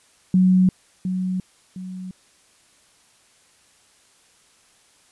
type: tone with echo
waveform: sine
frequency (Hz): 185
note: F#3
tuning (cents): 0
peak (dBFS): -12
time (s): 0.34-0.69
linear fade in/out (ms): 2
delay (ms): 710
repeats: 2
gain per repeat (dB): -9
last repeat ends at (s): 2.11
effects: white hiss -57 dBFS RMS until 5.11 s + resampled to 24000 Hz